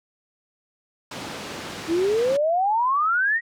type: low-pass noise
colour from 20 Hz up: pink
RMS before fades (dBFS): -33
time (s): 1.11-2.37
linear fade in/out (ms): 5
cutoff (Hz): 5800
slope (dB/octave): 12
type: exponential sweep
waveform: sine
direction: up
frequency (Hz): 315.6 to 1926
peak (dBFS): -18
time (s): 1.87-3.41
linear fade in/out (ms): 50
effects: high-pass 150 Hz 12 dB/octave